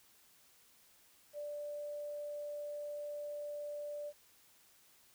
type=tone with quantisation; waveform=sine; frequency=587.3 Hz; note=D5; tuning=in tune; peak=-40 dBFS; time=1.33-4.13 s; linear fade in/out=50 ms; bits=11; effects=white hiss -66 dBFS RMS until 5.14 s